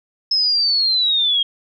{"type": "linear sweep", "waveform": "sine", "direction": "down", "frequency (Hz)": [5200, 3222], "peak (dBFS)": -14, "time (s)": [0.31, 1.43], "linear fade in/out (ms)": 5, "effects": []}